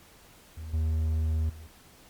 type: tone with level steps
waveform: triangle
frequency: 79.1 Hz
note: D#2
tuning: 29 cents sharp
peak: -34 / -22 / -40 dBFS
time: 0.57-1.67 s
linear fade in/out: 5 ms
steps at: 0.73 / 1.49 s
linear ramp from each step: 10 ms
effects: pink hiss -55 dBFS RMS until 2.09 s + MP3 96 kbps